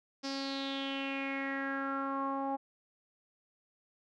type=tone with low-pass filter sweep; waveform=sawtooth; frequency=273 Hz; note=C#4; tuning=26 cents flat; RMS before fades=-36 dBFS; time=0.23-2.57 s; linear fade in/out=20 ms; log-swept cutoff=5200 to 850 Hz; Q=6; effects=none